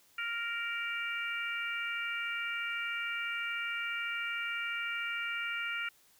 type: harmonic tone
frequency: 466.2 Hz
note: A#4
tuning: in tune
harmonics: 3 / 4 / 5 / 6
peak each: -37 / -42 / -38 / -41 dBFS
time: 0.18-5.89 s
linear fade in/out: 5 ms
effects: white hiss -65 dBFS RMS until 6.19 s